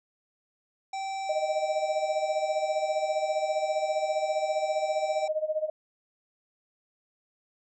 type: harmonic tone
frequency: 776 Hz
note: G5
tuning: 18 cents flat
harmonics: 1 / 3 / 5 / 7 / 9 / 10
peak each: -31 / -42 / -48 / -48 / -51 / -55 dBFS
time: 0.93-5.28 s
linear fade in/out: 5 ms
type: tone with tremolo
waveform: sine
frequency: 620 Hz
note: D#5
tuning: 6 cents flat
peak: -23 dBFS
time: 1.29-5.7 s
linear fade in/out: 5 ms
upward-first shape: sine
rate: 15 Hz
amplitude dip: 85%
effects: none